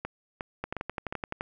two click trains, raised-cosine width 0.5 ms, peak -18 / -17 dBFS, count 4 / 10, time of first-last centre 0.05-1.125 / 0.64-1.409 s, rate 2.79 / 11.7 Hz, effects none

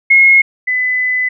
sine tone pair in turn, 2162 / 2007 Hz, C#7 / B6, -44 / +27 cents, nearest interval minor second, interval 129 cents, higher first, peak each -4 / -12 dBFS, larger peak first, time 0.1-0.42 / 0.67-1.29 s, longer second, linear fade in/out 10 ms, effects none

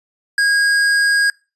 sine tone with tanh clipping, 1635 Hz, G#6, 28 cents flat, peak -14 dBFS, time 0.38-1.3 s, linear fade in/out 2 ms, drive 17 dB, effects noise-tail reverb RT60 0.3 s tail -24 dB re dry + resampled to 24000 Hz

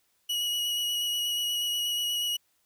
40% pulse tone with vibrato, 2915 Hz, F#7, 26 cents flat, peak -26 dBFS, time 0.29-2.37 s, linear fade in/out 10 ms, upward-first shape square, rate 8.3 Hz, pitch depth 12 cents each way, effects white hiss -71 dBFS RMS until 2.65 s

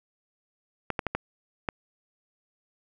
clicks, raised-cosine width 0.5 ms, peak -12 dBFS, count 5, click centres 0.903 / 0.992 / 1.067 / 1.15 / 1.688 s, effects none

